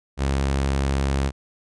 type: tone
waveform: sawtooth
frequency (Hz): 68.3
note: C#2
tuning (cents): -25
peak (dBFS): -16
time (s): 0.17-1.32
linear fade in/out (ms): 50
effects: resampled to 22050 Hz